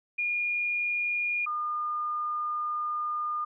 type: tone pair in turn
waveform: sine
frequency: 2428 / 1214 Hz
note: D#7 / D#6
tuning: -43 / -43 cents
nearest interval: octave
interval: 1200 cents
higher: first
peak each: -26 / -28 dBFS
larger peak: first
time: 0.18-1.46 / 1.46-3.45 s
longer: second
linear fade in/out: 10 ms
effects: none